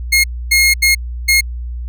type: tone bursts at uneven times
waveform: sawtooth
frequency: 2150 Hz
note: C7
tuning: 47 cents sharp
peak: -5 dBFS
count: 4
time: 0.12-0.24 / 0.51-0.74 / 0.82-0.95 / 1.28-1.41 s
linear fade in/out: 10 ms
effects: added 60 Hz sine -21 dBFS peak until 1.88 s